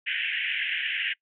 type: band-pass noise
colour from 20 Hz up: white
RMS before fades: -29 dBFS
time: 0.06-1.14 s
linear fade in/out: 20 ms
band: 1600 to 3100 Hz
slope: 96 dB/octave
effects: noise-tail reverb RT60 0.1 s tail -24 dB re dry